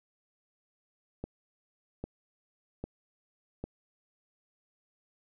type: click train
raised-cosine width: 2 ms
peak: -23 dBFS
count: 4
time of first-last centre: 1.24-3.64 s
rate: 1.25 Hz
effects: none